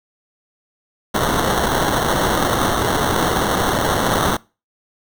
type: noise with sample-and-hold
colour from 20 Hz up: white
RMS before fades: -18 dBFS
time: 1.14-4.37 s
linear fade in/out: 10 ms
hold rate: 2450 Hz
effects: noise-tail reverb RT60 0.3 s tail -23 dB re dry